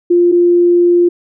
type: tone pair in turn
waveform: sine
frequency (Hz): 349.2 / 349.2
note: F4 / F4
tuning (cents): 0 / 0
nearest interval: unison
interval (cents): 0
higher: neither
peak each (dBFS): -6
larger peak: neither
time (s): 0.1-0.32 / 0.32-1.09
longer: second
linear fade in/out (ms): 10
effects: none